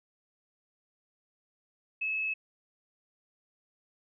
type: tone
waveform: sine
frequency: 2591 Hz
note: E7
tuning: 30 cents flat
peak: -29 dBFS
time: 2.01-2.34 s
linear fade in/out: 10 ms
effects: none